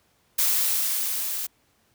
blue noise with level ramp, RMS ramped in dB -21 to -30 dBFS, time 0.38-1.47 s, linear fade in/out 10 ms, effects pink hiss -65 dBFS RMS until 1.94 s + high-pass 60 Hz 12 dB/octave

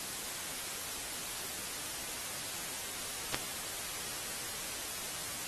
click, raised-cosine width 0.2 ms, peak -11 dBFS, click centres 3.345 s, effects white hiss -40 dBFS RMS until 5.47 s + AAC 32 kbps

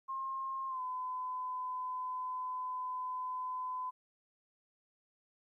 sine tone with pitch glide, 1067 to 1012.4 Hz, C6 to B5, +34 to +43 cents, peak -36 dBFS, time 0.08-3.91 s, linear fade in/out 20 ms, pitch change -91 cents, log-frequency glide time 0.68-0.81 s, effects 13-bit

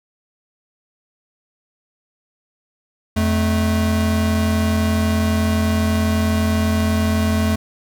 square tone pair together, 86.02 / 218 Hz, F2 / A3, -26 / -16 cents, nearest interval octave + major third, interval 1610 cents, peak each -19 dBFS, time 3.16-7.56 s, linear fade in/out 10 ms, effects none

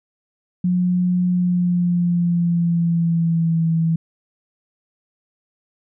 sine tone with pitch glide, 179.6 to 163.75 Hz, F3 to E3, +49 to -11 cents, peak -15 dBFS, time 0.64-3.96 s, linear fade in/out 5 ms, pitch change -160 cents, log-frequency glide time 1.3-3.65 s, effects none

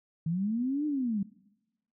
sine linear two-way sweep, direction up then down, 155.56 to 305.9 to 189.3 Hz, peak -27 dBFS, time 0.26-1.23 s, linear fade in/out 5 ms, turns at 0.86 s, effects noise-tail reverb RT60 1.0 s tail -22 dB re dry

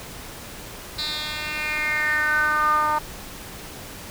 10% pulse tone with band-pass filter sweep, 303.3 Hz, D#4, 44 cents flat, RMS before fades -23 dBFS, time 0.98-2.99 s, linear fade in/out 10 ms, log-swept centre 4000 to 1000 Hz, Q 6.3, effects pink hiss -38 dBFS RMS until 4.1 s

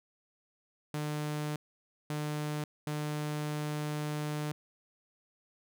sawtooth tone bursts at uneven times, 150 Hz, D3, 37 cents sharp, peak -29 dBFS, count 3, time 0.94-1.56 / 2.1-2.64 / 2.87-4.52 s, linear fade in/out 2 ms, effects none

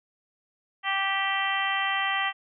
harmonic tone with a mistuned harmonic, 390.7 Hz, G4, 6 cents flat, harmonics 2 / 3 / 4 / 5 / 6 / 7 / 8, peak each -31 / -31 / -36 / -28 / -38 / -34 / -33 dBFS, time 0.83-2.33 s, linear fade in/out 50 ms, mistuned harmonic 7, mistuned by -15 cents, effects none

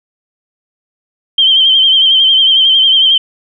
sine tone with vibrato, 3136 Hz, G7, in tune, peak -5 dBFS, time 1.38-3.18 s, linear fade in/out 5 ms, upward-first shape sine, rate 11 Hz, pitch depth 49 cents each way, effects none

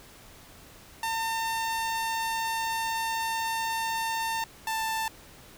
sawtooth tone pair in turn, 904 / 888.5 Hz, A5 / A5, +47 / +17 cents, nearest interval unison, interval 30 cents, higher first, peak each -24 dBFS, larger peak neither, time 1.03-4.44 / 4.67-5.08 s, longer first, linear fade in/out 2 ms, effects pink hiss -51 dBFS RMS until 5.57 s

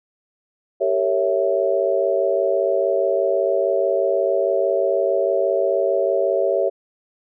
sine chord, G diminished seventh, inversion none, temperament equal with one note detuned, 392 / 458.2 / 554.4 / 659.3 Hz, G4 / Bb4 / Db5 / Fb5, 0 / -30 / 0 / 0 cents, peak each -22 / -25 / -20 / -22 dBFS, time 0.8-6.7 s, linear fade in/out 20 ms, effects none

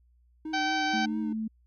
triangle tone with vibrato, 308.6 Hz, D#4, 14 cents flat, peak -31 dBFS, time 0.45-1.33 s, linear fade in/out 5 ms, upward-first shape triangle, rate 4.4 Hz, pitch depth 47 cents each way
harmonic tone, 770 Hz, G5, 31 cents flat, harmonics 1 / 2 / 3 / 4 / 5 / 6 / 7 / 8, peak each -29 / -31 / -36 / -38 / -40 / -39 / -45 / -45 dBFS, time 0.53-1.06 s, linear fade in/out 10 ms
sine tone, 220 Hz, A3, in tune, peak -29 dBFS, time 0.93-1.48 s, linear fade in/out 10 ms
effects added 60 Hz sine -60 dBFS peak until 1.66 s

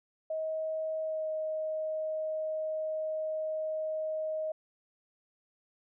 sine tone with pitch glide, 633 to 626.5 Hz, D#5 to D#5, +30 to +12 cents, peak -31 dBFS, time 0.3-4.52 s, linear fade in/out 5 ms, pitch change -18 cents, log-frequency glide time 1.02-1.29 s, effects none

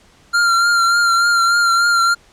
square tone with vibrato, 1387 Hz, F6, 12 cents flat, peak -12 dBFS, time 0.33-2.15 s, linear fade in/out 20 ms, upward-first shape triangle, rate 3.4 Hz, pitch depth 34 cents each way, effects pink hiss -50 dBFS RMS until 2.32 s + low-pass 8000 Hz 12 dB/octave

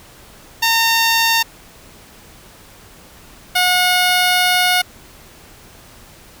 10% pulse tone pair in turn, 913 / 724.6 Hz, A#5 / F#5, -36 / -36 cents, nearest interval major third, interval 400 cents, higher first, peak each -4 dBFS, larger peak neither, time 0.62-1.43 / 3.55-4.82 s, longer second, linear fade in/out 10 ms, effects pink hiss -43 dBFS RMS until 6.4 s

